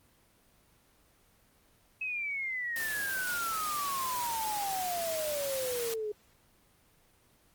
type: exponential sweep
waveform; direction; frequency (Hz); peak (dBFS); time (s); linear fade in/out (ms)
sine; down; 2584 to 415.3; -32; 2.01-6.12; 5
type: noise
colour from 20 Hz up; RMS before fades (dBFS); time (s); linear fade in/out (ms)
white; -38; 2.76-5.94; 2
effects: pink hiss -65 dBFS RMS until 7.54 s + Opus 24 kbps